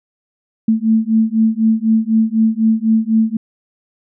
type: beating tone pair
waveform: sine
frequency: 220 / 224 Hz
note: A3 / A3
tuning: 0 / +31 cents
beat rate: 4 Hz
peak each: -14 dBFS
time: 0.68-3.37 s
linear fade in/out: 5 ms
effects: none